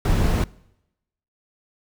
brown noise, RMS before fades -19 dBFS, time 0.05-0.44 s, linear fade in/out 2 ms, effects noise-tail reverb RT60 0.9 s tail -23 dB re dry

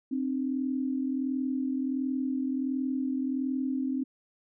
sine tone pair together, 261.6 / 303 Hz, C4 / D#4, 0 / -46 cents, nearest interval minor third, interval 254 cents, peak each -28 / -34 dBFS, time 0.11-4.04 s, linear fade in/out 10 ms, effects none

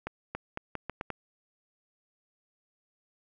accelerating click train, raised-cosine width 0.5 ms, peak -19 dBFS, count 7, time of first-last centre 0.07-1.103 s, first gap 280 ms, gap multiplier 0.8, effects none

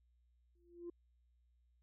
sine tone with exponential growth, 345.6 Hz, F4, 18 cents flat, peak -40 dBFS, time 0.55-0.9 s, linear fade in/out 5 ms, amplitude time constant 75 ms, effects tanh soft clip ceiling -40 dBFS + added 60 Hz sine -70 dBFS peak until 1.82 s

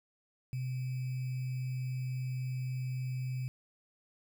sine tone with sample-and-hold, 128.3 Hz, C3, 34 cents flat, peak -33 dBFS, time 0.53-3.48 s, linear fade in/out 0 ms, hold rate 2450 Hz, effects none

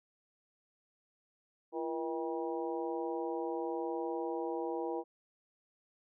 harmonic tone with a mistuned harmonic, 160 Hz, D#3, 49 cents sharp, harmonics 2 / 3 / 4 / 5 / 6, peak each -38 / -38 / -45 / -42 / -45 dBFS, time 1.72-5.04 s, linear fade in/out 50 ms, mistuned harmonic 2, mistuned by +100 cents, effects none

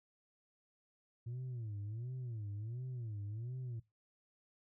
sine tone with vibrato, 114.3 Hz, A#2, 34 cents flat, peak -38 dBFS, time 1.26-3.8 s, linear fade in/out 10 ms, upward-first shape sine, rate 1.4 Hz, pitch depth 210 cents each way, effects noise-tail reverb RT60 0.2 s tail -19 dB re dry + tanh soft clip ceiling -39 dBFS

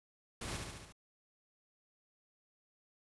pink noise with echo, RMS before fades -42 dBFS, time 0.41-0.57 s, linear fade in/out 5 ms, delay 71 ms, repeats 5, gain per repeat -3 dB, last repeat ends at 0.925 s, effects resampled to 24000 Hz

